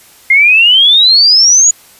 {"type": "exponential sweep", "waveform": "sine", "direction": "up", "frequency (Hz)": [2093, 6900], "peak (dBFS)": -3, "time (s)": [0.3, 1.71], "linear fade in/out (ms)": 5, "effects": ["white hiss -41 dBFS RMS until 1.99 s", "resampled to 32000 Hz"]}